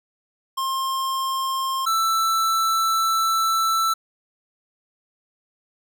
square tone pair in turn, 1063 / 1326 Hz, C6 / E6, +27 / +10 cents, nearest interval major third, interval 383 cents, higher second, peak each -23 / -19 dBFS, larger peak second, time 0.57-1.86 / 1.86-3.94 s, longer second, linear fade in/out 10 ms, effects none

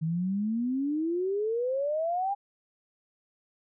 sine exponential sweep, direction up, 155.56 to 816 Hz, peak -26 dBFS, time 0.01-2.35 s, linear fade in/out 20 ms, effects none

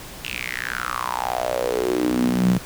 sawtooth tone with high-pass filter sweep, 61.7 Hz, B1, 1 cent flat, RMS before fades -23 dBFS, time 0.24-2.58 s, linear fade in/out 0 ms, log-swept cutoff 2800 to 160 Hz, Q 6.9, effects pink hiss -38 dBFS RMS until 2.65 s

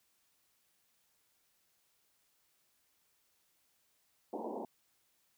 pink band-pass noise, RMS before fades -41 dBFS, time 4.33-4.65 s, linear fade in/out 2 ms, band 210 to 960 Hz, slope 96 dB/octave, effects white hiss -75 dBFS RMS until 5.37 s

